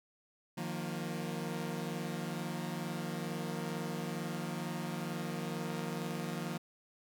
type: chord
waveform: sawtooth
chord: Eb suspended second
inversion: none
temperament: equal with one note detuned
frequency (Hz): 155.56 / 177.77 / 233.1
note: Eb3 / F3 / Bb3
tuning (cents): 0 / +31 / 0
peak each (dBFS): -37 / -36 / -38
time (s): 0.57-6.58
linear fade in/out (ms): 10
effects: none